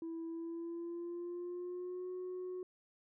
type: tone with pitch glide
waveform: sine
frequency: 329.6 to 365.7 Hz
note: E4 to F#4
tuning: 0 to -20 cents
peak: -38 dBFS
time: 0.02-2.63 s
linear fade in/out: 2 ms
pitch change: +180 cents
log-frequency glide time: 0.27-2.1 s
effects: tanh soft clip ceiling -38 dBFS